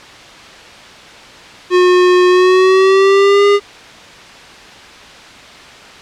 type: tone with pitch glide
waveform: square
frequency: 361.5 to 405.8 Hz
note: F#4 to G#4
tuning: -40 to -40 cents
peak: -7 dBFS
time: 1.7-3.6 s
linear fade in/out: 50 ms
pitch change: +200 cents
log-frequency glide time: 2.28-3.46 s
effects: white hiss -35 dBFS RMS until 6.01 s + low-pass 4000 Hz 12 dB/octave